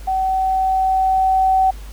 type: tone with level ramp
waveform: sine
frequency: 760 Hz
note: F#5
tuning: 46 cents sharp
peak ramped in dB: -16 to -11 dBFS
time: 0.07-1.71 s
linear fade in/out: 10 ms
effects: added 50 Hz sine -31 dBFS peak until 1.92 s + pink hiss -44 dBFS RMS until 1.92 s